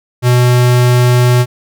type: tone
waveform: square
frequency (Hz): 123.47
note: B2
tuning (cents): 0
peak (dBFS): -7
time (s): 0.22-1.46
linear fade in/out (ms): 50
effects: none